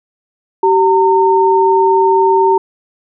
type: tone pair together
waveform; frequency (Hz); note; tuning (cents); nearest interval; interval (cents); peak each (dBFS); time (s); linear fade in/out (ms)
sine; 384.3 / 914; G4 / A#5; -34 / -34; octave + minor third; 1500; -10; 0.63-2.58; 5
effects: none